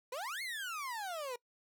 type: exponential two-way sweep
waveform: 30% pulse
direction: up then down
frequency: 471.3 to 2197 to 471.3 Hz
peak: -36 dBFS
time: 0.12-1.36 s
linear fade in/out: 5 ms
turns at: 0.42 s
effects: noise-tail reverb RT60 0.1 s tail -23 dB re dry